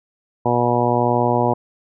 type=harmonic tone; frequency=121 Hz; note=B2; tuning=35 cents flat; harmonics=1 / 2 / 3 / 4 / 5 / 6 / 7 / 8; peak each=-23 / -23 / -23 / -23 / -23 / -23 / -23 / -23 dBFS; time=0.45-1.54 s; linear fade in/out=10 ms; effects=none